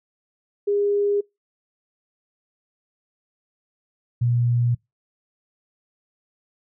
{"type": "tone pair in turn", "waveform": "sine", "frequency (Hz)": [407.1, 120.23], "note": ["G#4", "B2"], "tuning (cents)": [-35, -46], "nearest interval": "octave + major sixth", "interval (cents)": 2111, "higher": "first", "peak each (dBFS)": [-18, -17], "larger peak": "second", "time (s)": [[0.67, 1.21], [4.21, 4.75]], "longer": "neither", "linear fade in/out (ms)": 10, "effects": ["noise-tail reverb RT60 0.2 s tail -25 dB re dry"]}